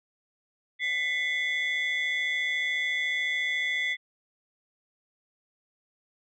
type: tone cluster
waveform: sine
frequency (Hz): 2001 / 2155 / 3450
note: B6 / C#7 / A7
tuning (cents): +22 / -49 / -35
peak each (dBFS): -26 / -31 / -33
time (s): 0.79-3.97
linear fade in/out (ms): 50
effects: tanh soft clip ceiling -21 dBFS